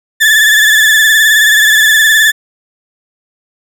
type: tone with vibrato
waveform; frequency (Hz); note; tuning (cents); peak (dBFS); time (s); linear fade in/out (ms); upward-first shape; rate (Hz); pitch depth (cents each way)
35% pulse; 1742; A6; -18; -3; 0.2-2.32; 20; sine; 19; 52
effects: none